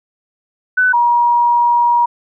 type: tone pair in turn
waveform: sine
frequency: 1500 / 954 Hz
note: F#6 / A#5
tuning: +23 / +40 cents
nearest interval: minor sixth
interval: 783 cents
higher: first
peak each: -9 dBFS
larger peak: neither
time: 0.77-0.93 / 0.93-2.06 s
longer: second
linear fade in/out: 10 ms
effects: none